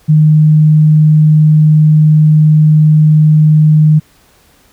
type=tone; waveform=sine; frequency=153.8 Hz; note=D#3; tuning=20 cents flat; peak=-3 dBFS; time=0.08-4 s; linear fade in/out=20 ms; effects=pink hiss -48 dBFS RMS until 4.72 s